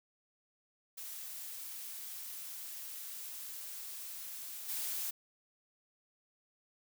blue noise with level steps, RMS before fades -45 / -38 dBFS, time 0.97-5.11 s, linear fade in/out 10 ms, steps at 4.68 s, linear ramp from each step 20 ms, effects none

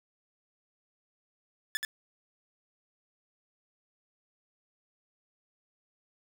sawtooth tone with echo, 1734 Hz, A6, 26 cents flat, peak -25 dBFS, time 1.75-1.77 s, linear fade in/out 0 ms, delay 79 ms, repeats 1, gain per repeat -3 dB, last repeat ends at 1.849 s, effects none

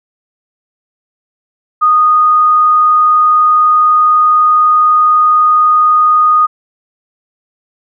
sine tone, 1236 Hz, D#6, 12 cents flat, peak -5 dBFS, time 1.81-6.47 s, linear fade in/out 20 ms, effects none

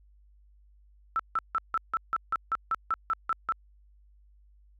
sine tone bursts, 1325 Hz, E6, 9 cents sharp, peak -24 dBFS, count 13, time 1.16-3.522 s, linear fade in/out 0 ms, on 34 ms, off 160 ms, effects added 50 Hz sine -56 dBFS peak until 4.79 s

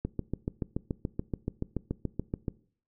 click train, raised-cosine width 3 ms, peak -17 dBFS, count 18, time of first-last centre 0.05-2.482 s, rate 6.99 Hz, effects noise-tail reverb RT60 0.5 s tail -21 dB re dry

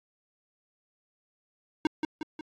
square tone with echo, 311.1 Hz, D#4, in tune, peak -22 dBFS, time 1.85-1.87 s, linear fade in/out 2 ms, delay 180 ms, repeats 3, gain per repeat -5 dB, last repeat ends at 2.41 s, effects low-pass 4000 Hz 12 dB/octave + AAC 64 kbps

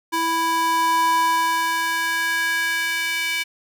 square tone with high-pass filter sweep, 329.6 Hz, E4, in tune, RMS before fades -21 dBFS, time 0.12-3.44 s, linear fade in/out 20 ms, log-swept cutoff 670 to 2300 Hz, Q 3.1, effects none

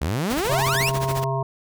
sawtooth exponential sweep, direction up, 65.41 to 2960 Hz, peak -18 dBFS, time 0.01-0.9 s, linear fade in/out 10 ms
pink noise with tremolo, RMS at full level -28 dBFS, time 0.3-1.24 s, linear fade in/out 0 ms, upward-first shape sine, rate 14 Hz, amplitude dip 85%
harmonic tone, 134.1 Hz, C3, 43 cents sharp, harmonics 1 / 3 / 5 / 7 / 8, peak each -24 / -30 / -28 / -29 / -32 dBFS, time 0.49-1.43 s, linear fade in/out 5 ms
effects none

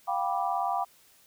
sine chord, G dominant seventh, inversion third, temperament just, 705.6 / 784 / 980 / 1176 Hz, F5 / G5 / B5 / D6, +18 / 0 / -14 / +2 cents, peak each -31 / -30 / -33 / -34 dBFS, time 0.07-0.85 s, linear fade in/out 20 ms, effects white hiss -60 dBFS RMS until 1.26 s

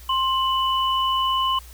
sine tone pair together, 1054.7 / 2976 Hz, C6 / F#7, +14 / +9 cents, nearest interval octave + tritone, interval 1795 cents, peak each -20 / -24 dBFS, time 0.09-1.59 s, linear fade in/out 5 ms, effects added 60 Hz sine -41 dBFS peak until 1.73 s + white hiss -48 dBFS RMS until 1.73 s

